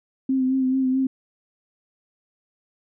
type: tone with vibrato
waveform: sine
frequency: 261.6 Hz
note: C4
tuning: in tune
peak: -18 dBFS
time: 0.29-1.07 s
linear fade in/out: 5 ms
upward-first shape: sine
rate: 4.6 Hz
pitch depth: 30 cents each way
effects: none